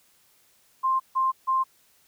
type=tone bursts; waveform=sine; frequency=1052 Hz; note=C6; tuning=9 cents sharp; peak=-20 dBFS; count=3; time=0.83-1.64 s; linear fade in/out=20 ms; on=170 ms; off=150 ms; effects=white hiss -62 dBFS RMS until 2.07 s